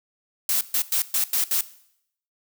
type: noise bursts at uneven times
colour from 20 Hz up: blue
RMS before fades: -22 dBFS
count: 6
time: 0.49-0.61 / 0.74-0.82 / 0.92-1.02 / 1.14-1.24 / 1.33-1.44 / 1.51-1.61 s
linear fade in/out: 2 ms
effects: noise-tail reverb RT60 0.7 s tail -17 dB re dry